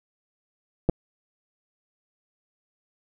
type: clicks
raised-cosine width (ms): 2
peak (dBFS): -8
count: 2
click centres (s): 0.89 / 0.896
effects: none